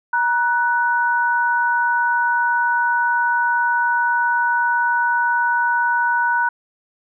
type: tone pair together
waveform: sine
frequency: 948 / 1486.2 Hz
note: A#5 / F#6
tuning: +29 / +7 cents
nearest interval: minor sixth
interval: 778 cents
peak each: -18 dBFS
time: 0.13-6.49 s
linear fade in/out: 5 ms
effects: none